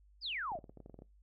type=exponential sweep; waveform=sine; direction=down; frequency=5200 to 530 Hz; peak=-36 dBFS; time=0.21-0.6 s; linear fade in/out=50 ms
type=clicks; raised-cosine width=2 ms; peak=-38 dBFS; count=12; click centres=0.519 / 0.554 / 0.589 / 0.642 / 0.695 / 0.773 / 0.803 / 0.861 / 0.897 / 0.943 / 0.99 / 1.021 s
effects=noise-tail reverb RT60 0.2 s tail -21 dB re dry + added 50 Hz sine -61 dBFS peak until 1.22 s